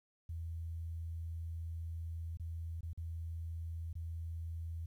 sine tone with dropouts, 82.6 Hz, E2, 4 cents sharp, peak -39 dBFS, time 0.29-4.86 s, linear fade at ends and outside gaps 5 ms, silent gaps 2.372-2.397 / 2.809-2.83 / 2.932-2.975 / 3.93-3.953 s, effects 12-bit

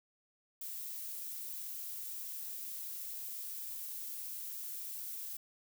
violet noise, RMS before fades -43 dBFS, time 0.61-5.37 s, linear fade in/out 5 ms, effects none

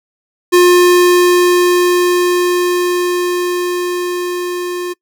square tone with level ramp, 355.8 Hz, F4, 32 cents sharp, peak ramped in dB -5 to -19 dBFS, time 0.52-4.94 s, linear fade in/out 20 ms, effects noise-tail reverb RT60 0.1 s tail -24 dB re dry

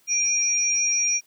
sine tone pair together, 2404 / 5698 Hz, D7 / F8, +40 / +34 cents, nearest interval octave + minor third, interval 1494 cents, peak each -27 / -20 dBFS, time 0.07-1.21 s, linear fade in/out 50 ms, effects white hiss -61 dBFS RMS until 1.26 s + high-pass 80 Hz 12 dB/octave

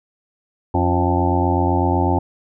harmonic tone with a mistuned harmonic, 88 Hz, F2, 14 cents sharp, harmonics 1 / 2 / 3 / 4 / 6 / 7 / 8 / 9 / 10, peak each -19 / -27 / -22 / -23 / -29 / -30 / -28 / -24 / -23 dBFS, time 0.74-2.19 s, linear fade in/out 5 ms, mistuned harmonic 3, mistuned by +61 cents, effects none

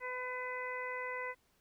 harmonic tone, 503 Hz, B4, 32 cents sharp, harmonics 1 / 2 / 3 / 4 / 5, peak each -43 / -43 / -48 / -41 / -52 dBFS, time 0-1.35 s, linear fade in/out 50 ms, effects pink hiss -73 dBFS RMS until 1.6 s

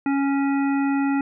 harmonic tone, 277.2 Hz, C#4, in tune, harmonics 1 / 3 / 5 / 7 / 9, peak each -19 / -29 / -33 / -36 / -38 dBFS, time 0.06-1.21 s, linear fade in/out 2 ms, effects none

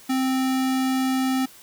square tone, 261.6 Hz, C4, in tune, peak -21 dBFS, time 0.09-1.46 s, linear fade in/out 10 ms, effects white hiss -48 dBFS RMS until 1.62 s

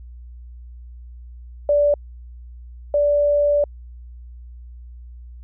sine tone pair in turn, 582 / 582 Hz, D5 / D5, -16 / -16 cents, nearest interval unison, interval 0 cents, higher neither, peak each -13 / -14 dBFS, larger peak first, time 1.69-1.94 / 2.94-3.64 s, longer second, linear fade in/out 2 ms, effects added 60 Hz sine -36 dBFS peak until 5.43 s

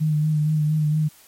sine tone with vibrato, 152.9 Hz, D#3, 30 cents flat, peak -17 dBFS, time 0-1.09 s, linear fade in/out 20 ms, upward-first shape sine, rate 4.3 Hz, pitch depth 31 cents each way, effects white hiss -51 dBFS RMS until 1.27 s + MP3 64 kbps

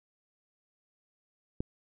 click, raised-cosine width 3 ms, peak -19 dBFS, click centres 1.605 s, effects none

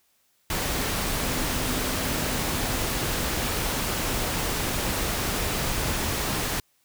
sine tone in noise, 254.2 Hz, C4, 50 cents flat, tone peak -36 dBFS, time 1.21-2.76 s, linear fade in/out 2 ms, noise pink, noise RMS -27 dBFS, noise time 0.5-6.6 s, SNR -12 dB, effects white hiss -67 dBFS RMS until 6.84 s

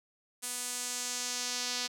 sawtooth tone with band-pass filter sweep, 246.8 Hz, B3, 1 cent flat, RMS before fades -36 dBFS, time 0.42-1.88 s, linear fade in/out 20 ms, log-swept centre 9200 to 4900 Hz, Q 1.8, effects none

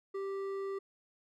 sine tone with hard clipping, 391.3 Hz, G4, 3 cents flat, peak -37 dBFS, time 0.14-0.79 s, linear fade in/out 10 ms, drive 8 dB, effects none

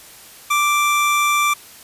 25% pulse tone, 1174.7 Hz, D6, in tune, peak -11 dBFS, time 0.5-1.54 s, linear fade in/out 10 ms, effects white hiss -42 dBFS RMS until 1.83 s + resampled to 32000 Hz

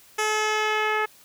10% pulse tone with low-pass filter sweep, 429.3 Hz, A4, 43 cents flat, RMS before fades -24 dBFS, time 0.18-1.06 s, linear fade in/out 10 ms, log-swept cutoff 10000 to 1900 Hz, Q 1.1, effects white hiss -53 dBFS RMS until 1.24 s

